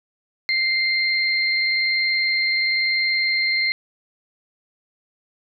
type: tone pair together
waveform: sine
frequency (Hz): 2093 / 4186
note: C7 / C8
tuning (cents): 0 / 0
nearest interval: octave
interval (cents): 1200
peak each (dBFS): -19 / -23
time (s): 0.49-3.72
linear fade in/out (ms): 0
effects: none